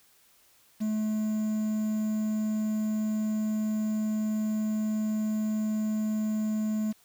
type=tone with quantisation; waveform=triangle; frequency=215.4 Hz; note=A3; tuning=37 cents flat; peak=-24 dBFS; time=0.8-6.93 s; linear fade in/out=20 ms; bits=8; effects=white hiss -62 dBFS RMS until 7.04 s